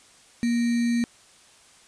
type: tone with sample-and-hold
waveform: sine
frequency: 236.4 Hz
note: A#3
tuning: 24 cents sharp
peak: -20 dBFS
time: 0.43-1.04 s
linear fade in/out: 0 ms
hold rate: 2100 Hz
effects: white hiss -54 dBFS RMS until 1.87 s + resampled to 22050 Hz